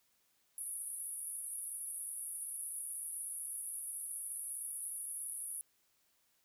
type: band-pass noise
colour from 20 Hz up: white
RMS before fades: -43 dBFS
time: 0.58-5.61 s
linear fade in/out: 0 ms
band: 9800 to 11000 Hz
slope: 96 dB/octave
effects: white hiss -75 dBFS RMS until 6.44 s